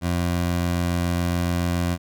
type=tone; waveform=20% pulse; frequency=87.1 Hz; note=F2; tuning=4 cents flat; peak=-16 dBFS; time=0.01-1.98 s; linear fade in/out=50 ms; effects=none